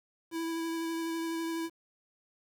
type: tone with vibrato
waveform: square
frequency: 329.6 Hz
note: E4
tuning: in tune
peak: -33 dBFS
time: 0.31-1.7 s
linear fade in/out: 50 ms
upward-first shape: sine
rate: 12 Hz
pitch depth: 13 cents each way
effects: 10-bit